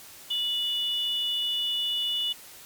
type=tone pair together; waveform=sine; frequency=2932 / 3487 Hz; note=F#7 / A7; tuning=-16 / -16 cents; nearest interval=minor third; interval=300 cents; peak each=-27 / -29 dBFS; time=0.3-2.33 s; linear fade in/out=10 ms; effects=white hiss -47 dBFS RMS until 2.65 s + MP3 96 kbps